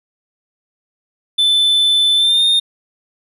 triangle tone with pitch glide, 3520 to 3657 Hz, A7 to A#7, 0 to -34 cents, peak -9 dBFS, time 1.38-2.6 s, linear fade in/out 10 ms, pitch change +66 cents, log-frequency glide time 2.16-2.44 s, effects none

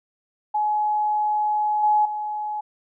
sine tone with level steps, 845 Hz, G#5, 30 cents sharp, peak -19 / -15 / -25 dBFS, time 0.54-2.61 s, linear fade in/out 10 ms, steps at 1.83 / 2.05 s, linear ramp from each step 5 ms, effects none

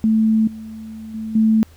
sine tone with level steps, 220 Hz, A3, in tune, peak -12 / -30 / -24 / -11 dBFS, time 0.04-1.63 s, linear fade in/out 0 ms, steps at 0.47 / 1.14 / 1.35 s, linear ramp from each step 5 ms, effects added 80 Hz sine -45 dBFS peak until 1.76 s + pink hiss -52 dBFS RMS until 1.76 s

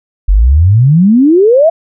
sine exponential sweep, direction up, 43.65 to 682 Hz, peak -3 dBFS, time 0.28-1.7 s, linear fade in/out 10 ms, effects none

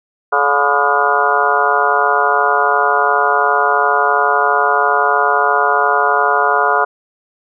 harmonic tone with a mistuned harmonic, 142.9 Hz, D3, 47 cents flat, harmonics 3 / 4 / 5 / 6 / 7 / 8 / 9 / 10, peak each -20 / -22 / -17 / -23 / -17 / -23 / -18 / -17 dBFS, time 0.32-6.85 s, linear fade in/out 10 ms, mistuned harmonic 9, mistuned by -70 cents, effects none

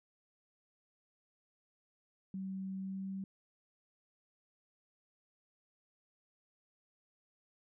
sine tone with pitch glide, 191.1 to 192.76 Hz, G3 to G3, -44 to -29 cents, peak -38 dBFS, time 2.34-3.24 s, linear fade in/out 2 ms, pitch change +15 cents, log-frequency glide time 2.78-3.07 s, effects none

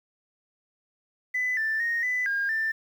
sine tone with pitch steps, 2002 / 1770 / 1861 / 1997 / 1617 / 1780 Hz, B6 / A6 / A#6 / B6 / G#6 / A6, +23 / +10 / -3 / +19 / -47 / +20 cents, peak -23 dBFS, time 1.34-2.72 s, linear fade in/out 10 ms, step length 230 ms, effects tanh soft clip ceiling -20 dBFS + 9-bit

